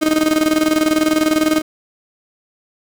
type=tone with tremolo; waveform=35% pulse; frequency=311.1 Hz; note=D#4; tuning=in tune; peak=-9 dBFS; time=0.01-1.62 s; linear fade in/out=20 ms; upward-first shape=square; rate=20 Hz; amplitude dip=65%; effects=none